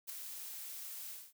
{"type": "noise with ADSR envelope", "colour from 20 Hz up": "blue", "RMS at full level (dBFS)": -41, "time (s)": [0.07, 1.33], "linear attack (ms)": 26, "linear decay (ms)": 8, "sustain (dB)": -5, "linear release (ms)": 220, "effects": []}